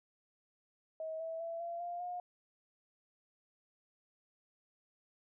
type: tone with pitch steps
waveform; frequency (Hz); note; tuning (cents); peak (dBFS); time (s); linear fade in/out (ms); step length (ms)
sine; 638 / 652.5 / 667.4 / 682.6 / 698.2 / 714.1; D#5 / E5 / E5 / F5 / F5 / F5; +43 / -18 / +21 / -40 / -1 / +38; -38; 1-2.2; 2; 200
effects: none

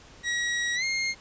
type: tone with pitch glide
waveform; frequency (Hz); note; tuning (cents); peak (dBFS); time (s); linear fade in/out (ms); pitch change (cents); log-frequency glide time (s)
sawtooth; 1910 to 2132; A#6 to C7; +42 to +32; -22; 0.23-1.15; 50; +190; 0.75-0.84
effects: pink hiss -51 dBFS RMS until 1.2 s + resampled to 16000 Hz

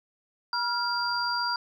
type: tone cluster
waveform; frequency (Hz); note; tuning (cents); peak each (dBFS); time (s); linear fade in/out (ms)
sine; 965 / 1399 / 4749; B5 / F6 / D8; -40 / +3 / +18; -30; 0.53-1.56; 2
effects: 10-bit

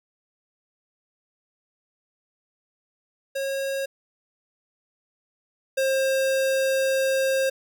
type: tone pair in turn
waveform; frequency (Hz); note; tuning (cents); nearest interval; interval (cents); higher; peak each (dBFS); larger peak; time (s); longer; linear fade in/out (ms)
square; 544 / 533.4; C#5 / C5; -33 / +33; unison; 34; first; -26 / -21; second; 3.35-3.86 / 5.77-7.5; second; 10
effects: none

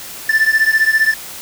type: beating tone pair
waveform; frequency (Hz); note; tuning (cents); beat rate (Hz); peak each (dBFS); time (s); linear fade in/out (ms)
triangle; 1760 / 1775; A6 / A6; 0 / +15; 15; -11 / -13; 0.29-1.14; 5
effects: white hiss -31 dBFS RMS until 1.41 s

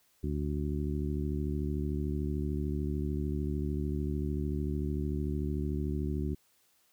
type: harmonic tone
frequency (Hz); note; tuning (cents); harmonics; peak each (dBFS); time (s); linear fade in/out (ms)
73.42; D2; 0; 1 / 2 / 3 / 4 / 5; -33 / -36 / -38 / -39 / -40; 0.23-6.35; 10
effects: white hiss -69 dBFS RMS until 6.92 s

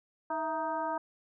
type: harmonic tone with a mistuned harmonic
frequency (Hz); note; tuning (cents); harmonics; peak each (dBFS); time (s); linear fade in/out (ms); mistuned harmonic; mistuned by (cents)
312.8; D#4; +9; 1 / 2 / 3 / 4 / 5; -41 / -36 / -33 / -40 / -44; 0.3-0.98; 5; 2; +83
effects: none

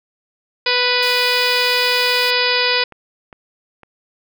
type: harmonic tone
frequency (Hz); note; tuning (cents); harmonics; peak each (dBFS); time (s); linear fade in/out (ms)
493.9; B4; 0; 1 / 2 / 3 / 4 / 5 / 6 / 7 / 8 / 9 / 10; -22 / -24 / -24 / -23 / -21 / -25 / -25 / -24 / -25 / -22; 0.66-2.84; 5
type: high-pass noise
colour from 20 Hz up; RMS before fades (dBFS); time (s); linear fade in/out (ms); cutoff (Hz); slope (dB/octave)
white; -32; 1.02-2.31; 10; 850; 12
type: clicks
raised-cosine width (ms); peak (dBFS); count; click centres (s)
0.5; -24 / -24 / -27; 3; 2.923 / 3.328 / 3.833
effects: none

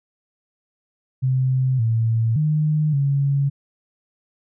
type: tone with pitch steps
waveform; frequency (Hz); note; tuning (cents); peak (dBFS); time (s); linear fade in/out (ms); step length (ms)
sine; 130 / 113.5 / 152.8 / 139.8; C3 / A#2 / D#3 / C#3; -11 / -46 / -31 / +15; -16; 1.22-3.5; 20; 570
effects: none

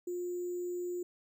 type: tone with sample-and-hold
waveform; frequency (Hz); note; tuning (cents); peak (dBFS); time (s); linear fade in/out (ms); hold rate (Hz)
sine; 354.6; F4; +26; -34; 0.07-1.03; 5; 7350
effects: none

